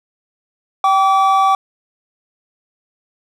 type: tone pair together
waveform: triangle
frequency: 776 / 1151.5 Hz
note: G5 / D6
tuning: -18 / -34 cents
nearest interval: perfect fifth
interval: 684 cents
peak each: -11 dBFS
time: 0.84-1.55 s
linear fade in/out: 2 ms
effects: none